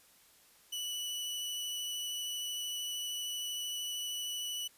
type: tone with vibrato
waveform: sawtooth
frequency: 2960 Hz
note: F#7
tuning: in tune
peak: -33 dBFS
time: 0.72-4.68 s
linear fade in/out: 10 ms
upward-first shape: sine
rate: 13 Hz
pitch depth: 10 cents each way
effects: white hiss -63 dBFS RMS until 4.77 s + resampled to 32000 Hz